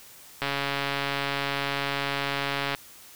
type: click train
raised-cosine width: 0.3 ms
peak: -11 dBFS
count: 327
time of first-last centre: 0.42-2.749 s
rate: 140 Hz
effects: white hiss -49 dBFS RMS until 3.15 s